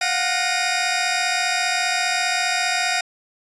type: tone cluster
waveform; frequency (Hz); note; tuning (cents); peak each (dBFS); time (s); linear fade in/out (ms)
20% pulse; 708 / 743 / 1859 / 2449; F5 / F#5 / A#6 / D#7; +23 / +7 / -5 / -28; -20; 0.01-3.01; 5
effects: resampled to 22050 Hz